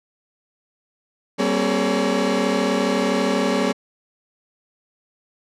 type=tone cluster; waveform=35% pulse; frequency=193 / 234.4 / 266.6 / 421.6 / 568 Hz; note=G3 / A#3 / C4 / G#4 / C#5; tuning=-27 / +10 / +33 / +26 / +42 cents; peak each=-23 dBFS; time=1.38-3.73 s; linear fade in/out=20 ms; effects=low-pass 7000 Hz 12 dB/octave